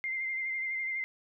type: tone with vibrato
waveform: sine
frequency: 2093 Hz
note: C7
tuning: in tune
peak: -31 dBFS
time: 0.04-1.04 s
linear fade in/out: 0 ms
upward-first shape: sine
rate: 12 Hz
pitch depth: 27 cents each way
effects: none